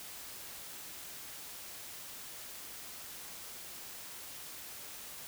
silence, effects white hiss -47 dBFS RMS until 5.27 s

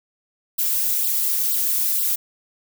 violet noise with flanger, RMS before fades -21 dBFS, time 0.58-2.16 s, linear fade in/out 10 ms, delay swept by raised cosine 0.22 to 4.42 ms, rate 2.1 Hz, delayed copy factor +1, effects none

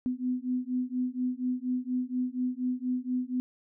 sine beating tone pair, 249.6 / 253.8 Hz, B3 / B3, +19 / +47 cents, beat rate 4.2 Hz, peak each -31 / -31 dBFS, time 0.06-3.4 s, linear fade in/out 0 ms, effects none

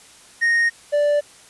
triangle tone pair in turn, 1859 / 585.5 Hz, A#6 / D5, -5 / -5 cents, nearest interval octave + minor sixth, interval 2000 cents, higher first, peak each -13 dBFS, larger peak neither, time 0.41-0.7 / 0.92-1.21 s, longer neither, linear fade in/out 20 ms, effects white hiss -47 dBFS RMS until 1.49 s + resampled to 24000 Hz

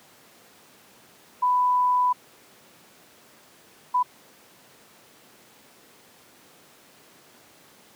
sine tone bursts at uneven times, 994 Hz, B5, 11 cents sharp, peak -18 dBFS, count 2, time 1.42-2.13 / 3.94-4.03 s, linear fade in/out 10 ms, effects pink hiss -53 dBFS RMS until 7.95 s + high-pass 200 Hz 12 dB/octave

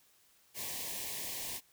white band-stop noise, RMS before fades -40 dBFS, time 0.54-1.61 s, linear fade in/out 50 ms, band 1100 to 1700 Hz, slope 96 dB/octave, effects white hiss -67 dBFS RMS until 1.72 s

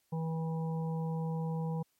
harmonic tone, 162.1 Hz, E3, 29 cents flat, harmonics 1 / 3 / 5 / 6, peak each -32 / -42 / -46 / -48 dBFS, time 0.12-1.83 s, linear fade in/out 10 ms, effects white hiss -75 dBFS RMS until 1.99 s + MP3 64 kbps

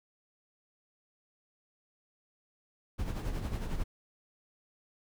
brown noise with tremolo, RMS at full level -32 dBFS, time 2.98-3.84 s, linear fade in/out 20 ms, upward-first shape sine, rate 11 Hz, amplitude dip 55%, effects none

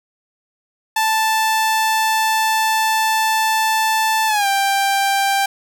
sawtooth tone with pitch glide, 880 to 788.5 Hz, A5 to G5, 0 to +10 cents, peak -11 dBFS, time 0.96-5.46 s, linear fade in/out 5 ms, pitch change -190 cents, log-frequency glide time 4.27-4.47 s, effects none

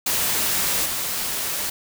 white noise with level steps, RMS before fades -22 / -26 dBFS, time 0.06-1.7 s, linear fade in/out 5 ms, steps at 0.85 s, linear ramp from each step 10 ms, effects none

